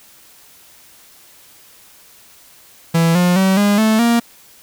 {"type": "tone with pitch steps", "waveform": "45% pulse", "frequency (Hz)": [165.9, 177.81, 190.57, 204.2, 218.9, 234.6], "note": ["E3", "F3", "G3", "G#3", "A3", "A#3"], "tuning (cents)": [11, 31, -49, -29, -9, 11], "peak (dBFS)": -11, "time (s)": [2.94, 4.2], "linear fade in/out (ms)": 10, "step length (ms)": 210, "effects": ["white hiss -46 dBFS RMS until 4.62 s"]}